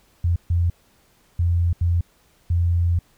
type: tone bursts at uneven times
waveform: sine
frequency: 86.1 Hz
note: F2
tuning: 24 cents flat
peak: -16 dBFS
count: 5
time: 0.24-0.36 / 0.5-0.7 / 1.39-1.73 / 1.81-2.01 / 2.5-2.99 s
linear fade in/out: 5 ms
effects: pink hiss -59 dBFS RMS until 3.17 s